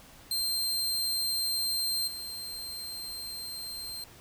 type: tone with level steps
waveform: sawtooth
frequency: 4161 Hz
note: C8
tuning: 10 cents flat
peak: -25 / -34 dBFS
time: 0.31-4.04 s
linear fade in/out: 2 ms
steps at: 2.07 s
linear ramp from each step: 10 ms
effects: pink hiss -53 dBFS RMS until 4.2 s